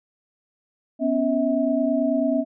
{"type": "tone cluster", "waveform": "sine", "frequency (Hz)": [249, 278.2, 645], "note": ["B3", "C#4", "E5"], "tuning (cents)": [14, 6, -38], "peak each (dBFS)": -23, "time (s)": [0.99, 2.45], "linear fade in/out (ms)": 50, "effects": []}